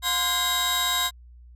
sawtooth tone cluster, 713 / 1037 / 1614 / 3801 Hz, F5 / C6 / G#6 / A#7, +36 / -16 / -50 / +33 cents, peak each -30 / -24 / -28 / -21 dBFS, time 0.02-1.11 s, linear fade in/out 50 ms, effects added 60 Hz sine -45 dBFS peak until 1.55 s + resampled to 32000 Hz

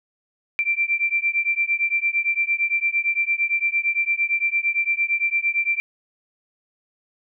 sine beating tone pair, 2349 / 2357.8 Hz, D7 / D7, 0 / +6 cents, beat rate 8.8 Hz, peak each -22 dBFS, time 0.59-5.8 s, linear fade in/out 0 ms, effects none

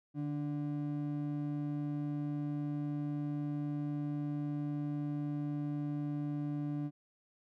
triangle ring-modulated tone, 220 Hz, A3, in tune, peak -29 dBFS, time 0.14-6.91 s, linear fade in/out 50 ms, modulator 71.9 Hz, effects none

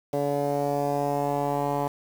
10% pulse tone with low-pass filter sweep, 143 Hz, D3, 46 cents flat, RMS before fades -26 dBFS, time 0.13-1.88 s, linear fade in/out 5 ms, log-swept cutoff 600 to 940 Hz, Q 2.6, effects 7-bit

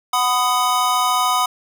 square chord, B major, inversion second, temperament equal with one note detuned, 740 / 1002.1 / 1244.5 Hz, F#5 / B5 / D#6, 0 / +25 / 0 cents, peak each -23 / -20 / -20 dBFS, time 0.13-1.46 s, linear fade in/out 5 ms, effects none

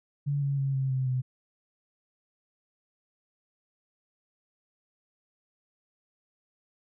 sine tone with pitch steps, 142.8 / 139.7 / 136.67 / 133.7 / 130.8 / 127.96 Hz, D3 / C#3 / C#3 / C3 / C3 / C3, -48 / +14 / -24 / +38 / 0 / -38 cents, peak -25 dBFS, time 0.26-1.22 s, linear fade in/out 20 ms, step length 160 ms, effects none

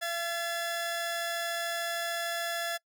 sawtooth tone pair together, 679.3 / 1715 Hz, F5 / A6, -48 / -45 cents, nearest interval octave + major third, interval 1603 cents, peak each -30 / -30 dBFS, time 0.01-2.78 s, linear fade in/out 20 ms, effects noise-tail reverb RT60 0.1 s tail -24 dB re dry

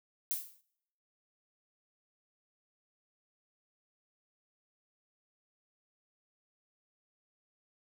violet noise with exponential decay, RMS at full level -31 dBFS, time 0.31-0.61 s, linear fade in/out 0 ms, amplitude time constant 64 ms, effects noise-tail reverb RT60 0.8 s tail -25 dB re dry

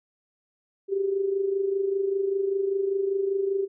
sine tone with amplitude modulation, 392 Hz, G4, in tune, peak -20 dBFS, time 0.88-3.68 s, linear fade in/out 50 ms, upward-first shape sine, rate 25.1 Hz, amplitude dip 60%, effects none

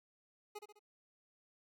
25% pulse tone with echo, 417.8 Hz, G#4, 10 cents sharp, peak -40 dBFS, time 0.55-0.59 s, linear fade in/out 10 ms, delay 68 ms, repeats 3, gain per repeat -6 dB, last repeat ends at 0.794 s, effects none

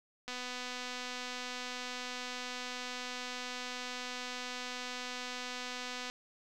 click train, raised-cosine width 0.2 ms, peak -24 dBFS, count 1450, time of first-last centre 0.28-6.099 s, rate 249 Hz, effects none

